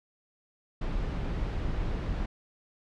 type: noise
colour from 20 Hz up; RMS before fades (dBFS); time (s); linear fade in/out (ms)
brown; -31; 0.81-2.26; 5
effects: low-pass 4000 Hz 12 dB/octave